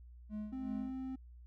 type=tone with tremolo; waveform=triangle; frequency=211.9 Hz; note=G#3; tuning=35 cents sharp; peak=-36 dBFS; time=0.29-0.94 s; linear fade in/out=50 ms; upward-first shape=sine; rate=2.7 Hz; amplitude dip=85%
type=tone; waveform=triangle; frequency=261.6 Hz; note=C4; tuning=in tune; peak=-37 dBFS; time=0.52-1.16 s; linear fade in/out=10 ms
effects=added 60 Hz sine -52 dBFS peak until 1.46 s